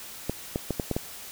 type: clicks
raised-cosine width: 2 ms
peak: -13 dBFS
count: 6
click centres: 0.296 / 0.559 / 0.707 / 0.798 / 0.913 / 0.965 s
effects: white hiss -42 dBFS RMS until 1.31 s